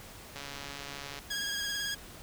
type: click train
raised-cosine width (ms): 0.2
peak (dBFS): -24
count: 118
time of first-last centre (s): 0.36-1.19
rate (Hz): 141
type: tone with vibrato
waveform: 15% pulse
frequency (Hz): 1642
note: G#6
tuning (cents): -20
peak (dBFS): -26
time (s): 1.3-1.95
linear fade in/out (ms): 10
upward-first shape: sine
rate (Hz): 18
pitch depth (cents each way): 31
effects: pink hiss -49 dBFS RMS until 2.22 s